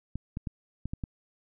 clicks, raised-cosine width 5 ms, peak -21 dBFS, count 6, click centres 0.156 / 0.371 / 0.472 / 0.856 / 0.935 / 1.038 s, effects none

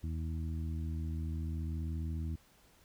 harmonic tone, 80.5 Hz, E2, 41 cents flat, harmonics 1 / 2 / 3 / 4, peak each -35 / -43 / -46 / -50 dBFS, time 0.03-2.36 s, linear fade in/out 10 ms, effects pink hiss -65 dBFS RMS until 2.84 s

